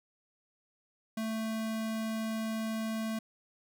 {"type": "tone", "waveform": "square", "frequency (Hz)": 221.5, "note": "A3", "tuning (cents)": 12, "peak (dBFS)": -33, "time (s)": [1.17, 3.19], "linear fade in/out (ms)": 5, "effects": []}